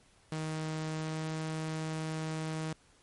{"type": "tone with pitch glide", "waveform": "sawtooth", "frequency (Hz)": [157.1, 158.1], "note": ["D#3", "D#3"], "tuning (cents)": [17, 28], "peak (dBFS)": -30, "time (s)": [0.32, 2.73], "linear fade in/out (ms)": 2, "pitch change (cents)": 11, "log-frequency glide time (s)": [0.96, 1.29], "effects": ["pink hiss -64 dBFS RMS until 3.02 s", "MP3 48 kbps"]}